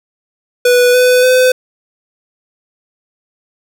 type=tone with pitch steps; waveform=square; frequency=492.1 / 500.1 / 508.3 Hz; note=B4 / B4 / B4; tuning=-6 / +22 / +50 cents; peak=-7 dBFS; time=0.65-1.52 s; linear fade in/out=5 ms; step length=290 ms; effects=none